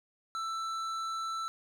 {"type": "tone with hard clipping", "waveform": "sine", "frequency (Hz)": 1328, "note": "E6", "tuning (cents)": 12, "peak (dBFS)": -35, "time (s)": [0.35, 1.48], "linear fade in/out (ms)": 0, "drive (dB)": 10, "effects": []}